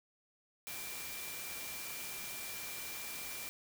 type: tone in noise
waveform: sine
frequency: 2364 Hz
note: D7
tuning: 11 cents sharp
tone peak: -49 dBFS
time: 0.67-3.49 s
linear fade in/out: 0 ms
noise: white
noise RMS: -44 dBFS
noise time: 0.67-3.49 s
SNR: -8 dB
effects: none